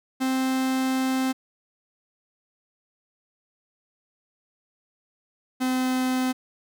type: tone pair in turn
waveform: 45% pulse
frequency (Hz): 261.5 / 256.7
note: C4 / C4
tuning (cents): -1 / -33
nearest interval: unison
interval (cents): 32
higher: first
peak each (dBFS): -22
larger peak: neither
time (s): 0.2-1.33 / 5.6-6.33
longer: first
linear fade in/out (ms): 20
effects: none